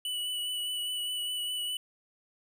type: tone with vibrato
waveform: square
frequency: 2960 Hz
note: F#7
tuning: in tune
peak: -32 dBFS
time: 0.05-1.77 s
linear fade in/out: 2 ms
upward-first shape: sine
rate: 4.9 Hz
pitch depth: 18 cents each way
effects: none